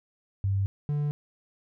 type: tone pair in turn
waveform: sine / triangle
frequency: 98 / 146.83 Hz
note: G2 / D3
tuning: 0 / 0 cents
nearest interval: perfect fifth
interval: 700 cents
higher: second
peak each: -23 / -23 dBFS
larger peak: neither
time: 0.44-0.66 / 0.89-1.11 s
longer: neither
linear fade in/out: 0 ms
effects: none